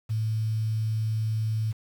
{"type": "tone with quantisation", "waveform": "sine", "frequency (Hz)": 110, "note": "A2", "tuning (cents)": 0, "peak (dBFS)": -24, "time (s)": [0.09, 1.73], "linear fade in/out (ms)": 20, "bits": 8, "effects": []}